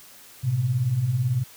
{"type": "beating tone pair", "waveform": "sine", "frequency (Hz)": [109.2, 127.2], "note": ["A2", "C3"], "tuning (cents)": [-13, -48], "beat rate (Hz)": 18, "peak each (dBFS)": [-28, -21], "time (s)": [0.43, 1.44], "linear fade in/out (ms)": 20, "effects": ["white hiss -48 dBFS RMS until 1.56 s"]}